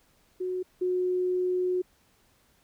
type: tone pair in turn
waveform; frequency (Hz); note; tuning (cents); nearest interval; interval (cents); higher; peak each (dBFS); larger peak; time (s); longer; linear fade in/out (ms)
sine; 367.2 / 364.2; F#4 / F#4; -13 / -27; unison; 14; first; -28 / -24; second; 0.4-0.63 / 0.81-1.82; second; 10
effects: pink hiss -65 dBFS RMS until 2.63 s